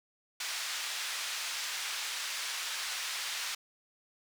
white band-pass noise, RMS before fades -37 dBFS, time 0.4-3.55 s, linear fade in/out 5 ms, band 1200 to 5500 Hz, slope 12 dB/octave, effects none

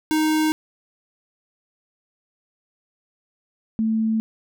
square / sine tone pair in turn, 311.1 / 221.4 Hz, D#4 / A3, 0 / +11 cents, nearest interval tritone, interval 589 cents, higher first, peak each -18 dBFS, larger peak neither, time 0.11-0.52 / 3.79-4.2 s, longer neither, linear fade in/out 0 ms, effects none

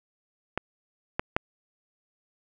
clicks, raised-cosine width 0.5 ms, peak -12 / -10 / -7 dBFS, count 3, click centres 0.576 / 1.195 / 1.365 s, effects none

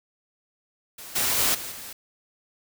white noise with level steps, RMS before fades -41 / -24 / -22 / -35 / -39 dBFS, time 0.98-1.93 s, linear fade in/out 5 ms, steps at 1.15 / 1.38 / 1.54 / 1.71 s, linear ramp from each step 10 ms, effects none

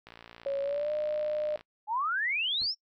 click train, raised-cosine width 0.3 ms, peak -31 dBFS, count 90, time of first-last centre 0.07-1.61 s, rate 57.8 Hz
sine tone with pitch glide, 554.4 to 604.6 Hz, C#5 to D#5, 0 to -50 cents, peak -28 dBFS, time 0.46-1.56 s, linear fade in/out 2 ms, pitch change +150 cents, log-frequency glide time 0.62-0.92 s
sine exponential sweep, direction up, 820 to 5588 Hz, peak -27 dBFS, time 1.87-2.75 s, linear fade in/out 50 ms
brown noise with exponential decay, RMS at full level -43 dBFS, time 2.61-2.73 s, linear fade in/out 1 ms, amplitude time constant 25 ms
effects noise-tail reverb RT60 0.1 s tail -25 dB re dry

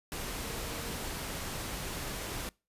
sine tone in noise, 463.9 Hz, A#4, 8 cents flat, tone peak -46 dBFS, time 0.44-0.95 s, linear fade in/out 0 ms, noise pink, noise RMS -38 dBFS, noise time 0.12-2.49 s, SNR -11 dB, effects noise-tail reverb RT60 0.3 s tail -25 dB re dry + resampled to 32000 Hz

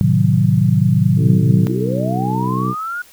sine chord, A diminished seventh, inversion none, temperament equal, 110 / 130.81 / 155.56 / 185 Hz, A2 / C3 / Eb3 / Gb3, 0 / 0 / 0 / 0 cents, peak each -16 dBFS, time 0.01-1.67 s, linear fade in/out 0 ms
harmonic tone, 63.1 Hz, B1, 38 cents sharp, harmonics 2 / 3 / 4 / 5 / 6 / 7, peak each -20 / -21 / -27 / -26 / -31 / -30 dBFS, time 1.16-2.75 s, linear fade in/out 50 ms
sine linear sweep, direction up, 317.4 to 1465 Hz, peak -21 dBFS, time 1.69-3.02 s, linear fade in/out 5 ms
effects white hiss -46 dBFS RMS until 3.12 s

